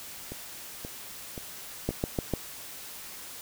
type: two click trains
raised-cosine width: 2 ms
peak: -13 / -24 dBFS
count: 4 / 4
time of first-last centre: 1.89-2.337 / 0.32-1.907 s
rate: 6.71 / 1.89 Hz
effects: white hiss -43 dBFS RMS until 3.41 s